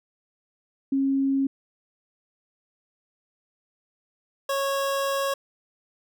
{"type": "tone pair in turn", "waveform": ["sine", "25% pulse"], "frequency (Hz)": [272, 550.8], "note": ["C#4", "C#5"], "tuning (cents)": [-33, -11], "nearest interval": "octave", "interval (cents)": 1222, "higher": "second", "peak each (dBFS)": -20, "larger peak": "neither", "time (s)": [[0.92, 1.47], [4.49, 5.34]], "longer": "second", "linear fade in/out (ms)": 5, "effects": []}